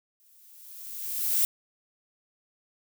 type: noise with exponential growth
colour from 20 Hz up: violet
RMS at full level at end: -22 dBFS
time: 0.2-1.45 s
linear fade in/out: 0 ms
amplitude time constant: 270 ms
effects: none